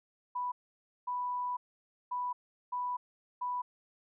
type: tone bursts at uneven times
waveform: sine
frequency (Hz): 987.8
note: B5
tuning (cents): 0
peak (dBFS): -32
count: 5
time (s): 0.35-0.52 / 1.07-1.57 / 2.11-2.33 / 2.72-2.97 / 3.41-3.62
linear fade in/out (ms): 10
effects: none